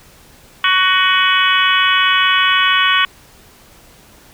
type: harmonic tone with a mistuned harmonic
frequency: 373.2 Hz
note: F#4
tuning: 15 cents sharp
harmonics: 3 / 4 / 5 / 6 / 7 / 8 / 9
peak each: -16 / -17 / -19 / -21 / -21 / -17 / -21 dBFS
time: 0.64-3.05 s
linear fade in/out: 2 ms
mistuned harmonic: 7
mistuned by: -52 cents
effects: pink hiss -45 dBFS RMS until 4.33 s